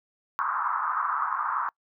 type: band-pass noise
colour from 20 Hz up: white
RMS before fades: -28 dBFS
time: 0.39-1.69 s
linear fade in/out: 0 ms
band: 980 to 1300 Hz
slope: 48 dB/octave
effects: noise-tail reverb RT60 0.1 s tail -26 dB re dry